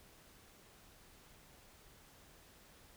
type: silence
effects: pink hiss -62 dBFS RMS until 2.96 s